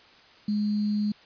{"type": "tone with sample-and-hold", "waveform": "sine", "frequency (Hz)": 208.8, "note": "G#3", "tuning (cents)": 10, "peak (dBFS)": -23, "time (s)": [0.48, 1.12], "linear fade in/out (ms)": 5, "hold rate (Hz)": 4410, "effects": ["white hiss -54 dBFS RMS until 1.25 s", "resampled to 11025 Hz"]}